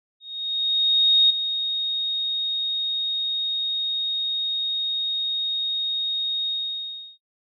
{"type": "tone with ADSR envelope", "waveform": "sine", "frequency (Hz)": 3729, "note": "A#7", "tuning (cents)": 0, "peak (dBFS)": -12, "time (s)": [0.2, 7.18], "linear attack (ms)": 1100, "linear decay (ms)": 8, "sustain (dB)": -10, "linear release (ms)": 700, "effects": ["noise-tail reverb RT60 0.1 s tail -23 dB re dry"]}